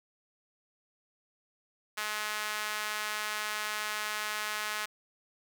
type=tone with high-pass filter; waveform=sawtooth; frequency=212.2 Hz; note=G#3; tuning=38 cents sharp; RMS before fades=-35 dBFS; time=1.97-4.86 s; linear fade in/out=10 ms; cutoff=1400 Hz; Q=1.2; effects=none